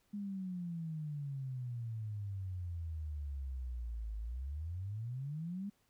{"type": "exponential two-way sweep", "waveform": "sine", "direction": "down then up", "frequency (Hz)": [207.7, 52.5, 207.7], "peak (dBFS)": -38, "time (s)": [0.13, 5.7], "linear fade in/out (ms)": 10, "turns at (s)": 4.17, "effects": ["pink hiss -75 dBFS RMS until 5.89 s"]}